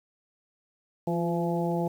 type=harmonic tone with a mistuned harmonic; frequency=169.9 Hz; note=F3; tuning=47 cents flat; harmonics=1 / 2 / 3 / 4 / 5; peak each=-28 / -31 / -33 / -34 / -35 dBFS; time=1.07-1.88 s; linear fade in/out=5 ms; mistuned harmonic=2; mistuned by=+35 cents; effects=9-bit